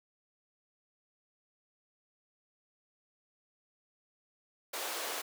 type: high-pass noise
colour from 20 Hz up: pink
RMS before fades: -38 dBFS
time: 4.73-5.22 s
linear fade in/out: 10 ms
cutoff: 420 Hz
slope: 24 dB/octave
effects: none